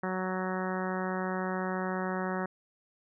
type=harmonic tone; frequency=185.9 Hz; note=F#3; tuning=8 cents sharp; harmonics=1 / 2 / 3 / 4 / 5 / 6 / 7 / 8 / 9 / 10; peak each=-34 / -37 / -39 / -40 / -41 / -42 / -42 / -43 / -44 / -44 dBFS; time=0.03-2.46 s; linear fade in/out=5 ms; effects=none